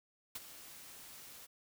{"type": "noise with ADSR envelope", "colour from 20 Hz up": "white", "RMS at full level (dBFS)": -41, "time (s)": [0.35, 1.47], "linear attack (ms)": 5, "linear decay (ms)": 32, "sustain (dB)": -12, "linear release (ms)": 21, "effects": []}